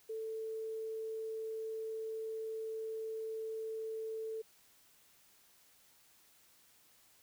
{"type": "tone", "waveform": "sine", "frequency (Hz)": 442.7, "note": "A4", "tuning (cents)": 11, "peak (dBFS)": -38, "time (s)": [0.09, 4.42], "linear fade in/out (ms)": 10, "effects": ["white hiss -66 dBFS RMS until 7.22 s"]}